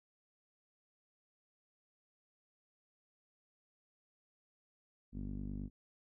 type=tone with low-pass filter; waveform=sawtooth; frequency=49.44 Hz; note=G1; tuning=15 cents sharp; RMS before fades=-42 dBFS; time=5.12-5.7 s; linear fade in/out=50 ms; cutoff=240 Hz; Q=4; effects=none